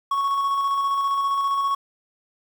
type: tone with tremolo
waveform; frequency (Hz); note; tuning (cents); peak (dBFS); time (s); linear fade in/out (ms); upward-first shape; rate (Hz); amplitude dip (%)
triangle; 1108.7; C#6; 0; -17; 0.11-1.75; 5; square; 15; 25
effects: 8-bit